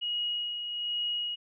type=tone with tremolo; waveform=sine; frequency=2894 Hz; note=F#7; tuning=39 cents flat; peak=-28 dBFS; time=0.01-1.36 s; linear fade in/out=20 ms; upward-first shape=sine; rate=1.2 Hz; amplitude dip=45%; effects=none